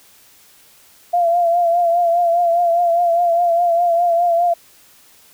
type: tone with vibrato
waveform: sine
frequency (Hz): 688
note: F5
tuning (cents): -26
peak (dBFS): -12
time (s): 1.13-4.54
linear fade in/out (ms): 10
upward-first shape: triangle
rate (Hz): 4.9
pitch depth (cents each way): 55
effects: white hiss -49 dBFS RMS until 5.33 s